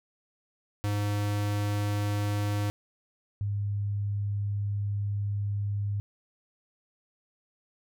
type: tone pair in turn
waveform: square / sine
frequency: 103 / 101.76 Hz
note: G#2 / G#2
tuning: -14 / -35 cents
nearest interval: unison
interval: 21 cents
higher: first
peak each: -27 dBFS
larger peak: neither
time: 0.84-2.7 / 3.41-6 s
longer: second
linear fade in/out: 0 ms
effects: none